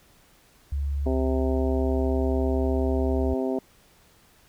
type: tone with pitch glide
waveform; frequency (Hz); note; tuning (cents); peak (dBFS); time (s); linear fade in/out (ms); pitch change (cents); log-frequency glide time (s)
sine; 70.5 to 71.28; C#2 to C#2; +30 to +49; -24; 0.72-3.34; 5; +19; 2.06-2.77
type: harmonic tone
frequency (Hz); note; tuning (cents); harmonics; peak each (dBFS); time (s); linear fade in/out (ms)
130.81; C3; 0; 2 / 3 / 4 / 5 / 6 / 7; -27 / -28 / -34 / -32 / -41 / -43; 1.06-3.59; 2
effects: pink hiss -58 dBFS RMS until 4.48 s